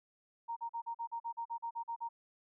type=tone bursts; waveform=sine; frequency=929 Hz; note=A#5; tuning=6 cents flat; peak=-36 dBFS; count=13; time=0.48-2.09 s; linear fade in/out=20 ms; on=86 ms; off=41 ms; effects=none